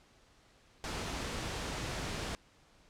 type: noise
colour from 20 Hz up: pink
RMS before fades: -38 dBFS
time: 0.84-2.35 s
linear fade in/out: 0 ms
effects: pink hiss -64 dBFS RMS until 2.89 s + low-pass 7000 Hz 12 dB/octave